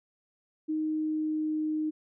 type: tone with pitch glide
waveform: sine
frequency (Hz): 311.1 to 309.1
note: D#4 to D#4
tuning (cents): 0 to -11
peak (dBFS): -27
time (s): 0.68-1.91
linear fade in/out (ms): 20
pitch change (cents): -11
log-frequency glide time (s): 0.8-1.57
effects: none

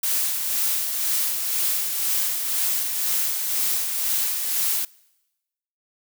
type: noise with tremolo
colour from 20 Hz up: blue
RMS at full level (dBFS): -22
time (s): 0.03-4.85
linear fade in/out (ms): 5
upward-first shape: sine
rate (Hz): 2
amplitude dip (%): 40
effects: noise-tail reverb RT60 1.0 s tail -24 dB re dry

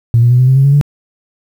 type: tone with pitch steps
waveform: sine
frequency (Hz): 116.54 / 120.16 / 123.9 / 127.75 / 131.72 / 135.82 / 140.04 / 144.39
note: A#2 / B2 / B2 / C3 / C3 / C#3 / C#3 / D3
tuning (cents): 0 / -47 / +6 / -41 / +12 / -35 / +18 / -29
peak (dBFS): -4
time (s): 0.14-0.812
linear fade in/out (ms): 0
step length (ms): 84
effects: tanh soft clip ceiling 0 dBFS + 7-bit

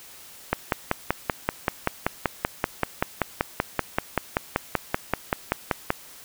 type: click train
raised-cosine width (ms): 0.5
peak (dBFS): -5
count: 29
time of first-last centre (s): 0.53-5.904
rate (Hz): 5.21
effects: white hiss -46 dBFS RMS until 6.24 s

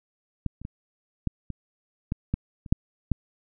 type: clicks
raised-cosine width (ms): 5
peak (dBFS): -14 / -27 / -22 / -12 / -21 / -14 / -12 / -27 / -6 / -10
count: 10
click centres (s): 0.463 / 0.616 / 0.651 / 1.273 / 1.503 / 2.121 / 2.34 / 2.662 / 2.725 / 3.117
effects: none

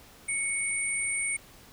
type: tone pair together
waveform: sine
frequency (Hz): 2222 / 8981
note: C#7 / C#9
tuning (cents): +4 / +22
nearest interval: 2 octaves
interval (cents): 2418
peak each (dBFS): -30 / -30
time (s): 0.28-1.37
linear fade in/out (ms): 10
effects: pink hiss -53 dBFS RMS until 1.72 s

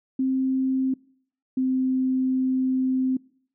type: tone pair in turn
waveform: sine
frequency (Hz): 262.8 / 259.6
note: C4 / C4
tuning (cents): +8 / -13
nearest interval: unison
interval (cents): 21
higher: first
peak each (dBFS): -20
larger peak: neither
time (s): 0.19-0.94 / 1.57-3.17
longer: second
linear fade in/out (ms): 5
effects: noise-tail reverb RT60 0.6 s tail -24 dB re dry

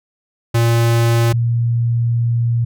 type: tone pair in turn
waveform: square / sine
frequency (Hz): 116.54 / 117.69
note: A#2 / A#2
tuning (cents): 0 / +17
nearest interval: unison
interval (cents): 17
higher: second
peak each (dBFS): -12 / -13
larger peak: first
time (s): 0.54-1.33 / 1.33-2.65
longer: second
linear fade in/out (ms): 10
effects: none

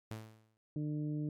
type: tone with exponential decay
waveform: sawtooth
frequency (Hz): 110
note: A2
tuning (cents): 0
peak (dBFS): -35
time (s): 0.11-0.57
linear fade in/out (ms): 0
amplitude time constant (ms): 100
type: harmonic tone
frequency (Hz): 150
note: D3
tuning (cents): +37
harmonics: 1 / 2 / 3 / 4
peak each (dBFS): -36 / -38 / -52 / -56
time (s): 0.76-1.29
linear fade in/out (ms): 2
effects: MP3 96 kbps

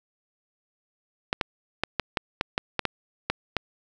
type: clicks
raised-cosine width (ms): 0.3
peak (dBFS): -7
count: 11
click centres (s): 1.329 / 1.412 / 1.836 / 1.997 / 2.172 / 2.411 / 2.579 / 2.793 / 2.853 / 3.3 / 3.567
effects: none

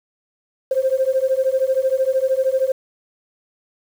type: beating tone pair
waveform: sine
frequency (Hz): 520 / 533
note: C5 / C5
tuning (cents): -11 / +32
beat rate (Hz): 13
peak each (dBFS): -18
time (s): 0.71-2.72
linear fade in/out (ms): 5
effects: tanh soft clip ceiling -8 dBFS + 7-bit

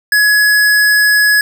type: tone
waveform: square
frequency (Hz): 1686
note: G#6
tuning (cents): +26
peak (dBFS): -8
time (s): 0.12-1.41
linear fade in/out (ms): 2
effects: none

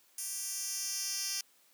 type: tone with high-pass filter sweep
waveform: 10% pulse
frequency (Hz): 392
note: G4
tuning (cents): 0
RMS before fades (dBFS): -37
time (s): 0.18-1.41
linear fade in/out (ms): 2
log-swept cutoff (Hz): 8100 to 4700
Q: 1.8
effects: white hiss -66 dBFS RMS until 1.73 s + high-pass 200 Hz 12 dB/octave

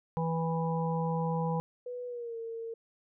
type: harmonic tone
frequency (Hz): 164.3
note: E3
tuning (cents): -5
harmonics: 1 / 3 / 5 / 6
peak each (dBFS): -30 / -35 / -37 / -38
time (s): 0.17-1.6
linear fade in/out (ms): 0
type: tone with pitch glide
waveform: sine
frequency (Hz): 492.2 to 456.6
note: B4 to A#4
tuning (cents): -6 to -36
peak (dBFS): -36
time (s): 1.86-2.74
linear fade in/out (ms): 5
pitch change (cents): -130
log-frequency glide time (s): 2.07-2.37
effects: none

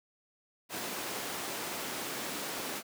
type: high-pass noise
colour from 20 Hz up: pink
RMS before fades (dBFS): -38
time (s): 0.69-2.83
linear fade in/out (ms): 50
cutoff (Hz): 270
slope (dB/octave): 12
effects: none

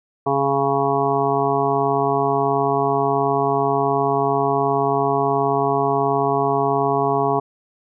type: harmonic tone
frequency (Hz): 138.59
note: C#3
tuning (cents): 0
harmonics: 1 / 2 / 3 / 5 / 6 / 7 / 8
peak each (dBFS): -27 / -27 / -21 / -22 / -25 / -25 / -25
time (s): 0.26-7.4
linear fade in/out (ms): 10
effects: none

